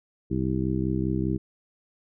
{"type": "harmonic tone", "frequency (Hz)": 65, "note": "C2", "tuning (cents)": -11, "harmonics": [1, 2, 3, 4, 5, 6], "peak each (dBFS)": [-32, -29, -29, -34, -29, -34], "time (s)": [0.3, 1.38], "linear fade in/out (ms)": 20, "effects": []}